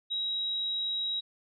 sine tone, 3837 Hz, A#7, 49 cents sharp, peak -29 dBFS, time 0.1-1.21 s, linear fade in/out 20 ms, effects none

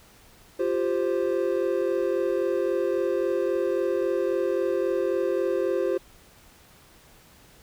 triangle chord, F suspended second, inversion none, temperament just, 349.2 / 392.9 / 523.8 Hz, F4 / G4 / C5, 0 / +4 / +2 cents, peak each -25 dBFS, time 0.59-5.98 s, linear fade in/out 10 ms, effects pink hiss -54 dBFS RMS until 7.62 s

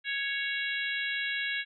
harmonic tone, 554.4 Hz, C#5, in tune, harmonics 3 / 4 / 5 / 6 / 7, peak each -33 / -35 / -37 / -39 / -40 dBFS, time 0.04-1.65 s, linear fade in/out 50 ms, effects none

